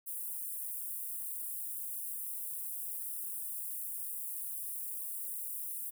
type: high-pass noise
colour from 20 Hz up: white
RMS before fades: -40 dBFS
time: 0.06-5.91 s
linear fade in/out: 20 ms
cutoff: 9000 Hz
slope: 48 dB/octave
effects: none